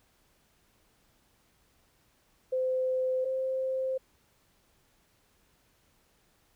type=tone pair in turn; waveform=sine; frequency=515 / 523.7 Hz; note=C5 / C5; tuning=-28 / +1 cents; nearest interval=unison; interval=29 cents; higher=second; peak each=-26 / -28 dBFS; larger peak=first; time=2.52-3.25 / 3.25-3.98 s; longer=neither; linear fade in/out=10 ms; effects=pink hiss -68 dBFS RMS until 6.55 s